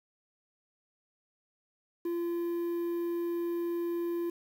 triangle tone with quantisation, 342.9 Hz, F4, 32 cents flat, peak -28 dBFS, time 2.05-4.3 s, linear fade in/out 5 ms, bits 9, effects none

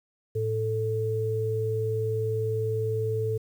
sine tone pair together, 110 / 440 Hz, A2 / A4, 0 / 0 cents, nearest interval 2 octaves, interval 2400 cents, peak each -28 / -27 dBFS, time 0.35-3.38 s, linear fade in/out 10 ms, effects 9-bit

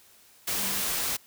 sine tone in noise, 194.7 Hz, G3, 12 cents flat, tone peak -40 dBFS, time 0.57-0.81 s, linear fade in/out 10 ms, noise white, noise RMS -29 dBFS, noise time 0.47-1.17 s, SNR -14 dB, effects white hiss -57 dBFS RMS until 1.26 s

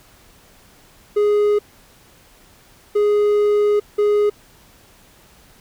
triangle tone bursts at uneven times, 415.3 Hz, G#4, in tune, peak -11 dBFS, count 3, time 1.16-1.59 / 2.95-3.8 / 3.98-4.3 s, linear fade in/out 10 ms, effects pink hiss -50 dBFS RMS until 5.6 s

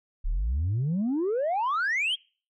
sine exponential sweep, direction up, 32.7 to 3322 Hz, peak -22 dBFS, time 0.24-2.16 s, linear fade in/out 20 ms, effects noise-tail reverb RT60 0.4 s tail -26 dB re dry + tanh soft clip ceiling -22 dBFS

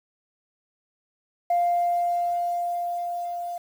sine tone with level ramp, 698.5 Hz, F5, in tune, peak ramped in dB -17 to -29 dBFS, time 1.5-3.58 s, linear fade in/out 5 ms, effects tanh soft clip ceiling -16 dBFS + 8-bit

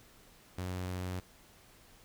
sawtooth tone, 91.4 Hz, F#2, 21 cents flat, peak -32 dBFS, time 0.58-1.2 s, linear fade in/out 5 ms, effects pink hiss -60 dBFS RMS until 2.04 s

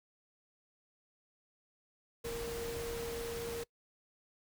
sine tone in noise, 466.2 Hz, A#4, in tune, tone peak -38 dBFS, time 2.24-3.64 s, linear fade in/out 10 ms, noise pink, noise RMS -44 dBFS, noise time 2.24-3.64 s, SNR +3 dB, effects noise-tail reverb RT60 0.1 s tail -23 dB re dry

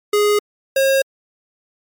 square tone pair in turn, 415.3 / 539.8 Hz, G#4 / C#5, 0 / -46 cents, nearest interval perfect fourth, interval 454 cents, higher second, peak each -13 dBFS, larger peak neither, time 0.13-0.39 / 0.76-1.02 s, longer neither, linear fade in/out 5 ms, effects MP3 96 kbps

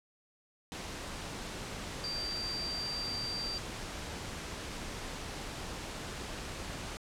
sine tone in noise, 4699 Hz, D8, in tune, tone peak -35 dBFS, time 2.04-3.58 s, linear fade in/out 0 ms, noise pink, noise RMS -41 dBFS, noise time 0.72-6.97 s, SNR +3 dB, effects low-pass 8000 Hz 12 dB/octave

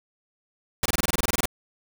pink noise bursts, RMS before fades -23 dBFS, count 13, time 0.83-1.456 s, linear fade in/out 2 ms, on 26 ms, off 24 ms, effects none

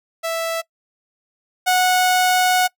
sawtooth tone pair in turn, 659.3 / 734.3 Hz, E5 / F#5, 0 / -13 cents, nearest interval major second, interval 187 cents, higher second, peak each -17 / -10 dBFS, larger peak second, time 0.23-0.62 / 1.66-2.68 s, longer second, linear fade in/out 20 ms, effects noise-tail reverb RT60 0.1 s tail -23 dB re dry

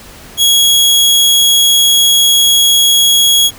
sawtooth tone, 3322 Hz, G#7, in tune, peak -3 dBFS, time 0.37-3.51 s, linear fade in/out 50 ms, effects pink hiss -35 dBFS RMS until 3.58 s

